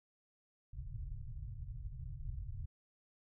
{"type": "low-pass noise", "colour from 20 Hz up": "pink", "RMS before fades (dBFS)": -44, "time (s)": [0.73, 2.66], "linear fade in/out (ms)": 10, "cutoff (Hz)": 140, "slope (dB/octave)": 96, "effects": []}